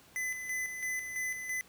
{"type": "tone with tremolo", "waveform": "square", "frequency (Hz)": 2015, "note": "B6", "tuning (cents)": 34, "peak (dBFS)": -33, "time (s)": [0.16, 1.61], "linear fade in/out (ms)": 0, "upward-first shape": "square", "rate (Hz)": 3, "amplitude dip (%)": 50, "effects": ["pink hiss -59 dBFS RMS until 1.68 s", "high-pass 60 Hz 12 dB/octave"]}